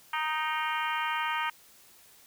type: harmonic tone with a mistuned harmonic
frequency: 311.1 Hz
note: D#4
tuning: in tune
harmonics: 3 / 4 / 5 / 6 / 7 / 8 / 9 / 10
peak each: -32 / -34 / -36 / -38 / -39 / -40 / -41 / -42 dBFS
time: 0.13-1.5 s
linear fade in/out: 5 ms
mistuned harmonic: 8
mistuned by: -58 cents
effects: white hiss -57 dBFS RMS until 2.26 s